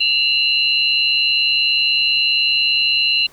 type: tone cluster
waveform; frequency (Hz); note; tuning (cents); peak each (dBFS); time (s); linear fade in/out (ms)
sine; 2725 / 2865 / 4085; F7 / F7 / C8; -43 / +44 / -42; -18; 0-3.27; 10
effects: pink hiss -48 dBFS RMS until 3.32 s